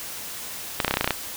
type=clicks; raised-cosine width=0.3 ms; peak=-4 dBFS; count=10; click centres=0.802 / 0.847 / 0.88 / 0.91 / 0.94 / 0.971 / 1.01 / 1.044 / 1.076 / 1.107 s; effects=white hiss -35 dBFS RMS until 1.36 s